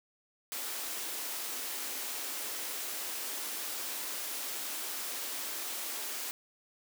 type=high-pass noise; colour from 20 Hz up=white; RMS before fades=-38 dBFS; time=0.52-6.31 s; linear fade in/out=0 ms; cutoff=240 Hz; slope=48 dB/octave; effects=none